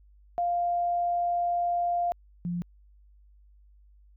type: tone pair in turn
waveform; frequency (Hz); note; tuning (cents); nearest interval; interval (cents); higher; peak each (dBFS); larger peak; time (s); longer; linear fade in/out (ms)
sine; 698.5 / 174.3; F5 / F3; 0 / -3; 2 octaves; 2403; first; -24 / -28; first; 0.38-2.12 / 2.45-2.62; first; 0
effects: added 50 Hz sine -54 dBFS peak until 4.16 s